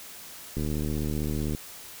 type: click train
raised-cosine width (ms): 3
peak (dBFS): -18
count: 75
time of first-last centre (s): 0.57-1.549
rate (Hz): 75.6
effects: white hiss -44 dBFS RMS until 2 s